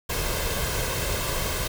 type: noise with comb filter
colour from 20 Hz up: pink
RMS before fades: -27 dBFS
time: 0.09-1.68 s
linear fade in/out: 10 ms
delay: 1.9 ms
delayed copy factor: +0.55
effects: none